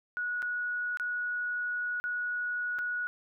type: tone with dropouts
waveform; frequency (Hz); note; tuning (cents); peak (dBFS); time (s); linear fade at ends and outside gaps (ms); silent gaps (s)
sine; 1461; F#6; -22; -30; 0.17-3.07; 0; 0.421-0.427 / 0.972-0.998 / 2-2.04 / 2.786-2.79
effects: none